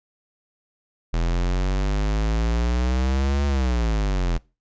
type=exponential two-way sweep; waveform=square; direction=up then down; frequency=41.2 to 71.5 to 41.2 Hz; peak=-20 dBFS; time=1.13-4.38 s; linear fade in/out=10 ms; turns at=3.46 s; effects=noise-tail reverb RT60 0.3 s tail -24 dB re dry + resampled to 16000 Hz